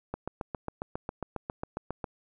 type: click train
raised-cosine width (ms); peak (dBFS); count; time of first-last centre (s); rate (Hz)
1; -19; 15; 0.14-2.042; 7.36
effects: none